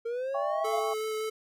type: linear sweep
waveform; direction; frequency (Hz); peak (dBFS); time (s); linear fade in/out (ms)
triangle; up; 455.7 to 703; -28; 0.05-0.8; 10
type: chord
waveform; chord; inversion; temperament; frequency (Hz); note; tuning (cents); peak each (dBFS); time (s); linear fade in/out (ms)
sine; C# diminished; first; just; 665.2 / 798.3 / 1108.7; E5 / G5 / C#6; +16 / +31 / 0; -34; 0.34-0.94; 10
type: tone with vibrato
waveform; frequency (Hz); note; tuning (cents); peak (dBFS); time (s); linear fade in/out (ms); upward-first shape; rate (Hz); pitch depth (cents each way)
square; 435; A4; -20; -31; 0.64-1.3; 10; sine; 5.3; 9
effects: none